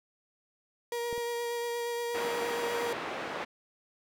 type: tone with vibrato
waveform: 35% pulse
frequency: 473.3 Hz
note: A#4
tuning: 26 cents sharp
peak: -30 dBFS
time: 0.92-2.93 s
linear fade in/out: 2 ms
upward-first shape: sine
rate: 8.5 Hz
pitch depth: 13 cents each way
type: clicks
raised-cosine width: 2 ms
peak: -28 / -33 dBFS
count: 2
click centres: 1.128 / 1.179 s
type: band-pass noise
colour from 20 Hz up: pink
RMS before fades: -37 dBFS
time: 2.14-3.45 s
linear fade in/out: 10 ms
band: 360 to 2300 Hz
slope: 12 dB/octave
effects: none